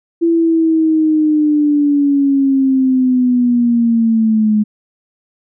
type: linear sweep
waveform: sine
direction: down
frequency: 336.6 to 210.3 Hz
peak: -9 dBFS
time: 0.21-4.64 s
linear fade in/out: 20 ms
effects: none